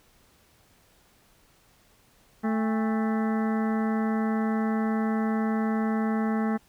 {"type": "harmonic tone with a mistuned harmonic", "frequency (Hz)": 220, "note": "A3", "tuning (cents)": 0, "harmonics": [1, 2, 3, 4, 5, 6, 7, 8, 9], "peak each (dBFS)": [-24, -34, -39, -35, -40, -40, -46, -42, -45], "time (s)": [2.43, 6.58], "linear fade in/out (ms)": 20, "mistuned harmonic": 4, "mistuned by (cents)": -140, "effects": ["pink hiss -61 dBFS RMS until 6.68 s"]}